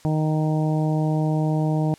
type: harmonic tone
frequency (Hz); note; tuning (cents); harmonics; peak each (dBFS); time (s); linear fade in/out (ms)
155.2; D#3; -4; 1 / 2 / 3 / 4 / 5 / 6; -20 / -26 / -33 / -31 / -33 / -37; 0.05-1.94; 0
effects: white hiss -52 dBFS RMS until 1.98 s + low-pass 9000 Hz 12 dB/octave